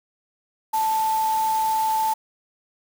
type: tone in noise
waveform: sine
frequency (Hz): 880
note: A5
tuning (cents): 0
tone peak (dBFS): -19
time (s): 0.73-2.14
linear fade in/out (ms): 10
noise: white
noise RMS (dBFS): -35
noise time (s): 0.73-2.14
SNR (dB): +13
effects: none